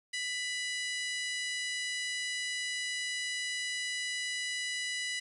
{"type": "harmonic tone with a mistuned harmonic", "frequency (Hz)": 994, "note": "B5", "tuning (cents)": 11, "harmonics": [2, 3, 4, 5, 6, 7, 8, 9, 10], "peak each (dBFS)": [-36, -40, -42, -44, -46, -47, -48, -49, -50], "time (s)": [0.13, 5.2], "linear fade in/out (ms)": 10, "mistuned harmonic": 3, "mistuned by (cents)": -32, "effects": ["11-bit"]}